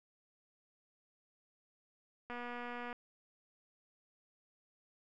click train, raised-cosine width 0.5 ms, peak -30 dBFS, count 153, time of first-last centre 2.3-2.928 s, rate 242 Hz, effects none

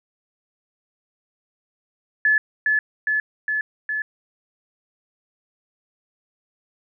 sine tone with echo, 1722 Hz, A6, 38 cents flat, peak -14 dBFS, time 2.25-2.38 s, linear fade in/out 2 ms, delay 410 ms, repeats 4, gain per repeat -2 dB, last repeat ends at 4.02 s, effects none

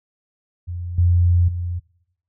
sine tone with level steps, 87.6 Hz, F2, 6 cents sharp, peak -25 / -12 / -22 dBFS, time 0.67-1.8 s, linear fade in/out 20 ms, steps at 0.98 / 1.48 s, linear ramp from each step 5 ms, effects noise-tail reverb RT60 0.8 s tail -22 dB re dry

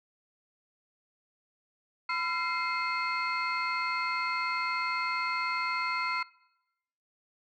sine tone cluster, 1009 / 1362 / 2105 / 2554 / 4326 Hz, B5 / F6 / C7 / D#7 / C#8, +37 / -44 / +10 / +45 / -43 cents, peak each -34 / -32 / -33 / -39 / -39 dBFS, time 2.09-6.23 s, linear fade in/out 5 ms, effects noise-tail reverb RT60 0.9 s tail -22 dB re dry + tanh soft clip ceiling -20 dBFS

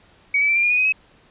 sine tone with pitch steps, 2257 / 2298 / 2339 / 2382 / 2425 / 2468 / 2513 / 2558 Hz, C#7 / D7 / D7 / D7 / D#7 / D#7 / D#7 / D#7, +31 / -38 / -8 / +24 / -45 / -15 / +17 / +47 cents, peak -15 dBFS, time 0.34-0.924 s, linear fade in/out 5 ms, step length 73 ms, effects pink hiss -54 dBFS RMS until 1.3 s + resampled to 8000 Hz

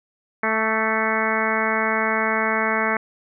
harmonic tone with a mistuned harmonic, 220 Hz, A3, in tune, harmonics 1 / 2 / 3 / 4 / 5 / 6 / 7 / 8 / 9 / 10, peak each -28 / -28 / -28 / -28 / -28 / -28 / -28 / -28 / -28 / -28 dBFS, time 0.43-2.97 s, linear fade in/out 2 ms, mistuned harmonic 5, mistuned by +18 cents, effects none

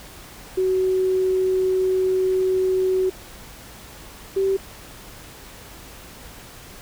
sine tone pair in turn, 374.2 / 387.2 Hz, F#4 / G4, +20 / -21 cents, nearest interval minor second, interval 59 cents, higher second, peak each -17 dBFS, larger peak neither, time 0.57-3.1 / 4.36-4.57 s, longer first, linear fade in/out 10 ms, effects added 50 Hz sine -50 dBFS peak until 6.81 s + pink hiss -42 dBFS RMS until 6.81 s

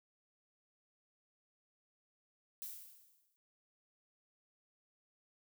violet noise with exponential decay, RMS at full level -43 dBFS, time 2.62-3.36 s, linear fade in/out 0 ms, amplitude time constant 160 ms, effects none

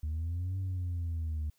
sine exponential two-way sweep, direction up then down, 75.1 to 95.8 to 75.1 Hz, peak -29 dBFS, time 0.03-1.5 s, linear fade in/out 5 ms, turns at 0.58 s, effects tanh soft clip ceiling -30 dBFS + white hiss -73 dBFS RMS until 1.58 s

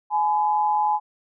sine tone pair together, 844 / 1006.2 Hz, G#5 / B5, +28 / +32 cents, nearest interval minor third, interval 304 cents, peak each -19 / -25 dBFS, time 0.1-1 s, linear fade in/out 50 ms, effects none

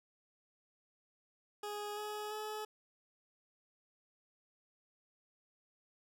20% pulse tone with pitch steps, 415.3 / 421.3 / 427.5 Hz, G#4 / G#4 / A4, 0 / +25 / -50 cents, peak -35 dBFS, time 1.63-2.65 s, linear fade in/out 5 ms, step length 340 ms, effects none

